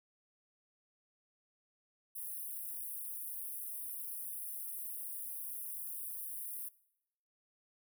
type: high-pass noise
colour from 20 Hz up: white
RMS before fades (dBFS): -43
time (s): 2.15-6.69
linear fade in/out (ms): 10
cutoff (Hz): 9300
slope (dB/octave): 96
effects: noise-tail reverb RT60 0.8 s tail -21 dB re dry